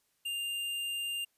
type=tone; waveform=square; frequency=2799 Hz; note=F7; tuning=3 cents sharp; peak=-34 dBFS; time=0.25-1.25 s; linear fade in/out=10 ms; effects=white hiss -75 dBFS RMS until 1.37 s + resampled to 32000 Hz